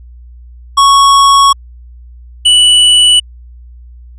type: tone pair in turn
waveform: square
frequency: 1108.7 / 2960 Hz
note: C#6 / F#7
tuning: 0 / 0 cents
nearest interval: octave + perfect fourth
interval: 1700 cents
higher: second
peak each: -4 dBFS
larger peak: neither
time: 0.77-1.53 / 2.45-3.2 s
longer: first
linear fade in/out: 10 ms
effects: added 60 Hz sine -31 dBFS peak until 4.18 s + resampled to 22050 Hz